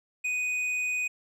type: tone with hard clipping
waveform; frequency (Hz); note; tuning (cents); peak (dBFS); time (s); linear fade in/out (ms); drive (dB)
triangle; 2489; D#7; 0; -28; 0.24-1.08; 10; 9
effects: none